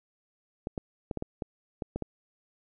clicks, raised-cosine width 2 ms, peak -19 dBFS, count 9, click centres 0.671 / 0.778 / 1.112 / 1.173 / 1.224 / 1.422 / 1.822 / 1.96 / 2.023 s, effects none

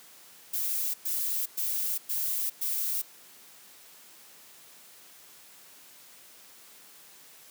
violet noise bursts, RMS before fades -30 dBFS, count 5, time 0.53-3.02 s, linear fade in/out 10 ms, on 410 ms, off 110 ms, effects white hiss -53 dBFS RMS until 7.5 s + high-pass 150 Hz 12 dB/octave

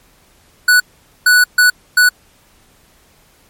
square tone bursts at uneven times, 1479 Hz, F#6, 1 cent flat, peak -7 dBFS, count 4, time 0.68-0.8 / 1.26-1.44 / 1.58-1.7 / 1.97-2.09 s, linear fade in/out 5 ms, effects pink hiss -51 dBFS RMS until 3.49 s + MP3 64 kbps

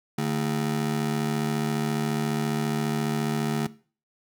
35% pulse ring-modulated tone, 185 Hz, F#3, in tune, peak -20 dBFS, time 0.18-3.67 s, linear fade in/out 5 ms, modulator 37.3 Hz, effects noise-tail reverb RT60 0.4 s tail -18 dB re dry

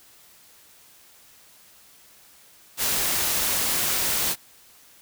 white noise, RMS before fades -24 dBFS, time 2.77-4.36 s, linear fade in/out 50 ms, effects white hiss -53 dBFS RMS until 5.01 s

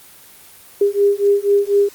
sine beating tone pair, 401.8 / 405.9 Hz, G4 / G#4, +43 / -40 cents, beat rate 4.1 Hz, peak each -15 dBFS, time 0.81-1.89 s, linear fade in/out 5 ms, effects white hiss -43 dBFS RMS until 1.94 s + Opus 24 kbps

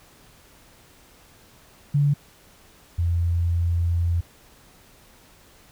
sine tone pair in turn, 143.8 / 85.5 Hz, D3 / F2, -36 / -36 cents, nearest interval major sixth, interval 900 cents, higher first, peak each -16 / -19 dBFS, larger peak first, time 1.94-2.14 / 2.98-4.21 s, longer second, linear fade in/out 10 ms, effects pink hiss -53 dBFS RMS until 5.71 s

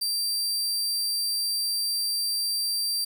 sawtooth tone, 4699 Hz, D8, in tune, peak -22 dBFS, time 0.01-3.05 s, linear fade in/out 10 ms, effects 9-bit

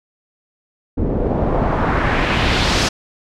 pink noise with low-pass filter sweep, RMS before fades -17 dBFS, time 0.97-2.89 s, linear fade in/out 10 ms, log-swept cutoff 350 to 5900 Hz, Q 1.4, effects none

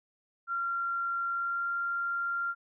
sine tone with pitch glide, 1378 to 1386.8 Hz, F6 to F6, -24 to -13 cents, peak -29 dBFS, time 0.47-2.55 s, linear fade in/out 50 ms, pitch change +11 cents, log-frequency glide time 1.3-1.71 s, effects none

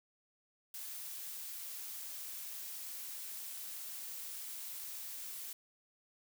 blue noise, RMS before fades -45 dBFS, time 0.74-5.53 s, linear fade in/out 2 ms, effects none

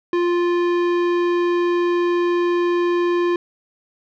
sine tone with tanh clipping, 349.2 Hz, F4, in tune, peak -18 dBFS, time 0.13-3.36 s, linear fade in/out 2 ms, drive 16 dB, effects none

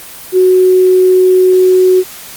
sine tone, 370 Hz, F#4, in tune, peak -4 dBFS, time 0.32-2.04 s, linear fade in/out 50 ms, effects white hiss -30 dBFS RMS until 2.36 s + Opus 32 kbps

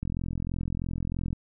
click train, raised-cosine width 5 ms, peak -19 dBFS, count 57, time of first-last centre 0.03-1.329 s, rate 43.1 Hz, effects none

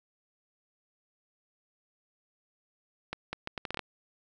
accelerating click train, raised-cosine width 0.3 ms, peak -18 dBFS, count 9, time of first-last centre 3.13-3.793 s, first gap 200 ms, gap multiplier 0.72, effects none

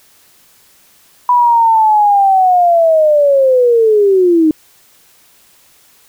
sine linear sweep, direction down, 989 to 305 Hz, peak -6 dBFS, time 1.29-4.51 s, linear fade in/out 2 ms, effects white hiss -48 dBFS RMS until 6.08 s

